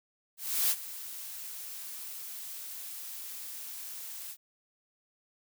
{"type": "noise with ADSR envelope", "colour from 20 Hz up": "blue", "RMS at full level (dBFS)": -26, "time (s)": [0.37, 4.37], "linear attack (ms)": 330, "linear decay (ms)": 52, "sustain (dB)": -16, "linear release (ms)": 60, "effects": []}